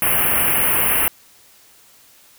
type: band-stop noise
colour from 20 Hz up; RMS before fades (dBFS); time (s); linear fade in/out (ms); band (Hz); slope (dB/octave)
white; -17; 0.02-1.08; 0; 3000 to 9700; 96
effects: white hiss -50 dBFS RMS until 2.38 s